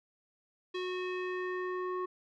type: tone with low-pass filter sweep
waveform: square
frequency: 365.8 Hz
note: F#4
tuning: 20 cents flat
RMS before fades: -36 dBFS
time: 0.74-2.06 s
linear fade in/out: 10 ms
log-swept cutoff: 3500 to 1200 Hz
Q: 2.4
effects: none